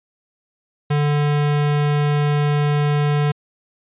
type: tone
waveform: square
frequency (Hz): 146.83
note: D3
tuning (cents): 0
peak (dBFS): -16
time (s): 0.9-3.32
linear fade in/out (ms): 10
effects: resampled to 8000 Hz